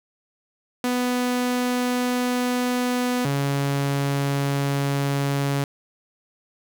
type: tone pair in turn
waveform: sawtooth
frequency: 247.8 / 140.08 Hz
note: B3 / C#3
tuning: +6 / +18 cents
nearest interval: minor seventh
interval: 988 cents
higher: first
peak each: -17 dBFS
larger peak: neither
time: 0.84-3.25 / 3.25-5.64 s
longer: first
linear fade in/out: 2 ms
effects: none